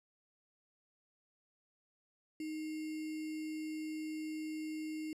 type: tone with sample-and-hold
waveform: sine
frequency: 311.1 Hz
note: D#4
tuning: in tune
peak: -38 dBFS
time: 2.4-5.13 s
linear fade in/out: 2 ms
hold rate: 2450 Hz
effects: low-pass 11000 Hz 12 dB/octave